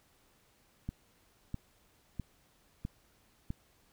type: click train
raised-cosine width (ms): 5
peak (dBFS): -24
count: 5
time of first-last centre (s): 0.89-3.504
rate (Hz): 1.53
effects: pink hiss -68 dBFS RMS until 3.92 s